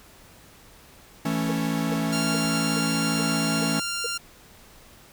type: chord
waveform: 45% pulse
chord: A major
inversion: second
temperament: equal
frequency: 164.81 / 220 / 277.2 Hz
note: E3 / A3 / C#4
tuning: 0 / 0 / 0 cents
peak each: -28 dBFS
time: 1.25-3.8 s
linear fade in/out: 5 ms
type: tone bursts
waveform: sine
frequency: 471.6 Hz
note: A#4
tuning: 20 cents sharp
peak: -28 dBFS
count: 7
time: 1.49-4.065 s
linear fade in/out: 5 ms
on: 25 ms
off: 400 ms
type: tone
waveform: 10% pulse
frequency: 1390 Hz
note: F6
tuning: 9 cents flat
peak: -19 dBFS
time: 2.12-4.18 s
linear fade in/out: 10 ms
effects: pink hiss -51 dBFS RMS until 5.12 s